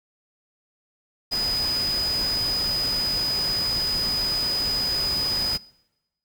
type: tone in noise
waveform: sine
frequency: 4978 Hz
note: D#8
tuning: in tune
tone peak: -22 dBFS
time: 1.31-5.58 s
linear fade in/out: 20 ms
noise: pink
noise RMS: -33 dBFS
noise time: 1.31-5.58 s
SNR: +8 dB
effects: noise-tail reverb RT60 1.0 s tail -23 dB re dry